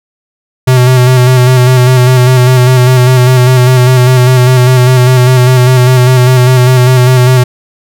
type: tone with vibrato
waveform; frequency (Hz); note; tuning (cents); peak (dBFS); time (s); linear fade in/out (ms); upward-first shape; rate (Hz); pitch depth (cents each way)
square; 126.6; B2; +43; -3; 0.67-7.44; 10; square; 5; 29
effects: none